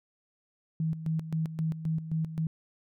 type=tone with tremolo; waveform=sine; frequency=160 Hz; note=D#3; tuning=49 cents sharp; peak=-26 dBFS; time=0.8-2.47 s; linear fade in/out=2 ms; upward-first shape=square; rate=3.8 Hz; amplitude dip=70%; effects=none